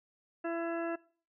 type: harmonic tone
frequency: 335.2 Hz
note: E4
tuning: 29 cents sharp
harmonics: 1 / 2 / 3 / 4 / 5 / 6 / 8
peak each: -35 / -37 / -48 / -44 / -44 / -55 / -51 dBFS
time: 0.44-0.96 s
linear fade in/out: 10 ms
effects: noise-tail reverb RT60 0.5 s tail -24 dB re dry